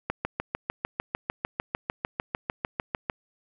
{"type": "click train", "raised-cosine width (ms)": 0.5, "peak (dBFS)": -11, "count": 21, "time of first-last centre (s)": [0.1, 3.099], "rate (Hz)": 6.67, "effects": []}